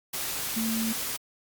sine tone in noise, 224.8 Hz, A3, 37 cents sharp, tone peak -27 dBFS, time 0.56-0.93 s, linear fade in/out 10 ms, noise white, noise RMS -32 dBFS, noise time 0.13-1.17 s, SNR +2 dB, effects Opus 48 kbps

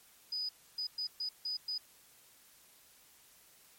sine tone bursts at uneven times, 4972 Hz, D#8, 2 cents flat, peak -34 dBFS, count 6, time 0.32-0.49 / 0.78-0.87 / 0.98-1.07 / 1.2-1.29 / 1.45-1.57 / 1.68-1.78 s, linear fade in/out 5 ms, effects white hiss -62 dBFS RMS until 3.78 s + MP3 64 kbps

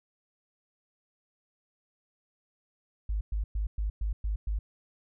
sine tone bursts, 51.91 Hz, G#1, in tune, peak -27 dBFS, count 7, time 3.09-4.59 s, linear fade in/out 5 ms, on 120 ms, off 110 ms, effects none

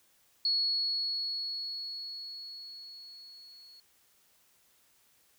sine tone with level ramp, 4360 Hz, C#8, 29 cents flat, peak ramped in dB -25 to -52 dBFS, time 0.45-3.8 s, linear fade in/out 2 ms, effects white hiss -67 dBFS RMS until 5.38 s

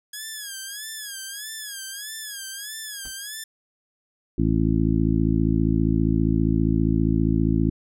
5% pulse tone with vibrato, 1661.2 Hz, G#6, in tune, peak -21 dBFS, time 0.13-3.44 s, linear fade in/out 5 ms, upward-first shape sine, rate 1.6 Hz, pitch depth 110 cents each way
brown noise with exponential decay, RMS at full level -37 dBFS, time 3.05-3.17 s, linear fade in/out 2 ms, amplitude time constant 24 ms
harmonic tone, 55 Hz, A1, in tune, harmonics 1 / 2 / 3 / 4 / 5 / 6, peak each -25 / -25 / -24 / -26 / -24 / -27 dBFS, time 4.38-7.7 s, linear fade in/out 5 ms
effects low-pass 12000 Hz 12 dB/octave

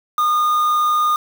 triangle tone with quantisation, 1221 Hz, D#6, 33 cents flat, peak -12 dBFS, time 0.18-1.16 s, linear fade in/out 2 ms, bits 5, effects none

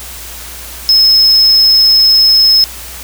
triangle tone, 5180 Hz, E8, 31 cents flat, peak -3 dBFS, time 0.89-2.64 s, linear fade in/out 0 ms, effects added 60 Hz sine -32 dBFS peak until 3.03 s + white hiss -28 dBFS RMS until 3.03 s

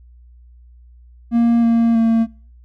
triangle tone with pitch steps, 233.9 / 231 / 227.1 Hz, A#3 / A#3 / A#3, +6 / -16 / -45 cents, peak -9 dBFS, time 1.31-2.27 s, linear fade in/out 50 ms, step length 320 ms, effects noise-tail reverb RT60 0.5 s tail -25 dB re dry + added 60 Hz sine -42 dBFS peak until 2.64 s

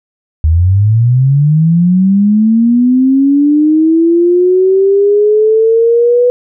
sine linear sweep, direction up, 75.4 to 493.9 Hz, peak -5 dBFS, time 0.44-6.3 s, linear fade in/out 0 ms, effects none

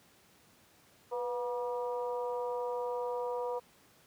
harmonic tone with a mistuned harmonic, 240 Hz, B3, 49 cents flat, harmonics 2 / 3 / 4 / 5, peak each -34 / -44 / -39 / -48 dBFS, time 1.11-3.6 s, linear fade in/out 20 ms, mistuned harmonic 2, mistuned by +44 cents, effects pink hiss -63 dBFS RMS until 4.06 s + high-pass 100 Hz 12 dB/octave

